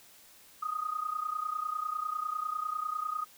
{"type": "tone with amplitude modulation", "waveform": "sine", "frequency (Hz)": 1244.5, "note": "D#6", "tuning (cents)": 0, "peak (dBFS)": -28, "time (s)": [0.62, 3.25], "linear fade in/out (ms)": 10, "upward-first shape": "sine", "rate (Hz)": 30, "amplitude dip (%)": 80, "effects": ["white hiss -57 dBFS RMS until 3.37 s"]}